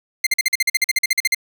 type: tone bursts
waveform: sawtooth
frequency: 2093 Hz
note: C7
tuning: in tune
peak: -10 dBFS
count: 16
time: 0.24-1.347 s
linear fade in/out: 5 ms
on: 27 ms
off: 45 ms
effects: none